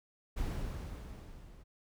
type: noise with level ramp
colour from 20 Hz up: brown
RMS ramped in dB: -34 to -55 dBFS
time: 0.36-1.64 s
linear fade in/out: 20 ms
effects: none